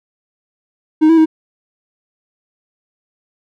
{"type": "tone with pitch steps", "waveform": "triangle", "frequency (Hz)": [311.6, 326.8, 317], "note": ["D#4", "E4", "D#4"], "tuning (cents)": [3, -15, 32], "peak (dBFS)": -4, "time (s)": [1.01, 1.259], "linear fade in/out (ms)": 20, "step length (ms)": 83, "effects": []}